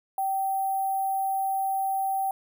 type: tone with sample-and-hold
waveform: sine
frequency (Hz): 775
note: G5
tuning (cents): -20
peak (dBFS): -24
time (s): 0.18-2.31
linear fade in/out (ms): 2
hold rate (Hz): 11025
effects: none